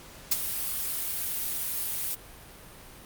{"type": "noise with ADSR envelope", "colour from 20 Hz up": "blue", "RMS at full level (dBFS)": -21, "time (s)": [0.31, 2.15], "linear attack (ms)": 11, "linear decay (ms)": 21, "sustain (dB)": -10, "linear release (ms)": 8, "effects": ["pink hiss -48 dBFS RMS until 3.05 s", "Opus 48 kbps"]}